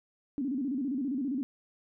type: tone with vibrato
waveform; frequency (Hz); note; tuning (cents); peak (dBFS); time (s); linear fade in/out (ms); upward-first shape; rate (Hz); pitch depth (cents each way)
sine; 266.8; C4; +34; -29; 0.38-1.43; 0; square; 15; 130
effects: none